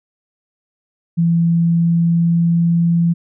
sine tone with pitch glide, 168.2 to 169.37 Hz, E3 to E3, +35 to +47 cents, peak -11 dBFS, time 1.17-3.14 s, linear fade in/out 20 ms, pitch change +12 cents, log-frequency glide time 1.51-2.85 s, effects none

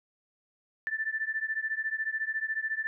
sine beating tone pair, 1760 / 1774 Hz, A6 / A6, 0 / +14 cents, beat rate 14 Hz, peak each -32 / -33 dBFS, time 0.87-2.87 s, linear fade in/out 0 ms, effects none

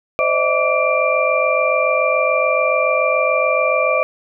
sine tone cluster, 520 / 600 / 647 / 1157 / 2372 Hz, C5 / D5 / E5 / D6 / D7, -11 / +37 / -32 / -26 / +17 cents, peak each -20 dBFS, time 0.19-4.03 s, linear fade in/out 0 ms, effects none

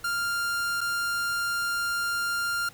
45% pulse tone with dropouts, 1396.9 Hz, F6, in tune, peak -26 dBFS, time 0.04-2.69 s, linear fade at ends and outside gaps 5 ms, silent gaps 0.808-0.812 s, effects added 109 Hz sine -57 dBFS peak until 2.73 s + pink hiss -52 dBFS RMS until 2.73 s

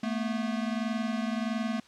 square tone pair together, 220 / 241.5 Hz, A3 / B3, 0 / -39 cents, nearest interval major second, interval 161 cents, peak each -31 / -34 dBFS, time 0.03-1.8 s, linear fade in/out 5 ms, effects white hiss -56 dBFS RMS until 1.87 s + low-pass 5000 Hz 12 dB/octave

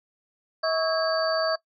sine tone cluster, 643 / 1119 / 1292 / 1631 / 4593 Hz, E5 / C#6 / E6 / G#6 / D8, -43 / +16 / -35 / -32 / -39 cents, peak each -24 / -31 / -33 / -32 / -30 dBFS, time 0.63-1.56 s, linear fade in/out 10 ms, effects noise-tail reverb RT60 0.1 s tail -19 dB re dry

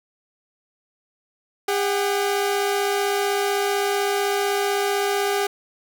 sawtooth tone pair together, 403.4 / 751 Hz, G4 / F#5, +50 / +26 cents, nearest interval major seventh, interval 1076 cents, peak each -17 / -23 dBFS, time 1.68-5.47 s, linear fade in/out 5 ms, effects none

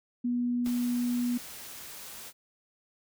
sine tone, 243.2 Hz, B3, 26 cents flat, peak -26 dBFS, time 0.24-1.38 s, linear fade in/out 10 ms
white noise, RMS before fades -44 dBFS, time 0.64-2.33 s, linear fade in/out 50 ms
pink noise with exponential decay, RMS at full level -39 dBFS, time 0.66-0.75 s, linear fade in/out 0 ms, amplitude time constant 18 ms
effects none

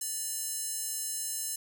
square tone with high-pass filter, 587 Hz, D5, 1 cent flat, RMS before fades -35 dBFS, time 0.01-1.56 s, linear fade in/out 5 ms, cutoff 7900 Hz, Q 1.6, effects none

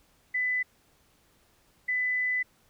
sine tone pair in turn, 2000 / 2000 Hz, B6 / B6, +21 / +21 cents, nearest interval unison, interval 0 cents, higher neither, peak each -25 dBFS, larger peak neither, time 0.34-0.63 / 1.88-2.43 s, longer second, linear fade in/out 10 ms, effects pink hiss -65 dBFS RMS until 2.69 s

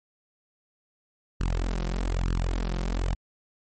sawtooth tone with flanger, 43.65 Hz, F1, in tune, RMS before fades -27 dBFS, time 1.4-3.15 s, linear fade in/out 10 ms, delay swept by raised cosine 0.66 to 5.66 ms, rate 1.1 Hz, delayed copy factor +1, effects MP3 32 kbps

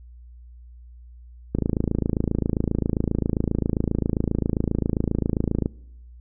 click train, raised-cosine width 3 ms, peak -9 dBFS, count 114, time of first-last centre 1.55-5.659 s, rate 27.5 Hz, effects noise-tail reverb RT60 0.9 s tail -25 dB re dry + added 60 Hz sine -42 dBFS peak until 6.2 s

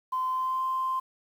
sine tone with pitch glide, 1030 to 1043.2 Hz, C6 to C6, -28 to -5 cents, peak -25 dBFS, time 0.12-1 s, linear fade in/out 10 ms, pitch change +23 cents, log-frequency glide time 0.29-0.63 s, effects tanh soft clip ceiling -21 dBFS + 9-bit

